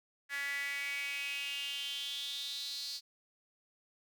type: tone with high-pass filter sweep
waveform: sawtooth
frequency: 281.6 Hz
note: C#4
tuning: 27 cents sharp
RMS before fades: -39 dBFS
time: 0.29-3.01 s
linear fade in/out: 50 ms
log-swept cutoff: 1800 to 4500 Hz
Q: 7.4
effects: none